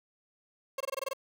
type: tone bursts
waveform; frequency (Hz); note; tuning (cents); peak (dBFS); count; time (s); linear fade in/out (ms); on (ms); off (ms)
30% pulse; 540; C#5; -45; -29; 8; 0.78-1.134; 5; 25; 22
effects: none